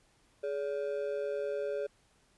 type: ring-modulated tone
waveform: triangle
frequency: 495 Hz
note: B4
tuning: 4 cents sharp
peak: -27 dBFS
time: 0.43-1.87 s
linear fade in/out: 10 ms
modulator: 75.4 Hz
effects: pink hiss -68 dBFS RMS until 2.37 s + resampled to 24000 Hz